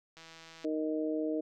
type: click train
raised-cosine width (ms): 0.2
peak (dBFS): -34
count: 79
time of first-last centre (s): 0.17-0.649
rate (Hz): 163
type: harmonic tone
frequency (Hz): 155.6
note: D#3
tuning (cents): 0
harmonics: 2 / 3 / 4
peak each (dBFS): -32 / -36 / -38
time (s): 0.64-1.41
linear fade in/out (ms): 10
effects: none